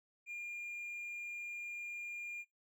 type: tone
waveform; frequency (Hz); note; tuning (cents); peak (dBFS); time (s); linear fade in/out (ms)
triangle; 2409; D7; +43; -39; 0.26-2.45; 50
effects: noise-tail reverb RT60 0.2 s tail -24 dB re dry + tanh soft clip ceiling -35 dBFS